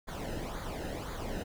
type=noise with flanger; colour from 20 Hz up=brown; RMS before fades=-38 dBFS; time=0.07-1.44 s; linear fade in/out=20 ms; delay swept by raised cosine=0.36 to 0.9 ms; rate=1.9 Hz; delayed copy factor=-0.7; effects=none